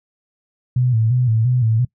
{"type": "tone with vibrato", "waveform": "sine", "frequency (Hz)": 118.3, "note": "A#2", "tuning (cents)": 26, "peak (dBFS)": -13, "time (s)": [0.76, 1.85], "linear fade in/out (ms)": 5, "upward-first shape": "square", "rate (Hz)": 2.9, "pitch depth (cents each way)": 100, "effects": ["noise-tail reverb RT60 0.1 s tail -23 dB re dry"]}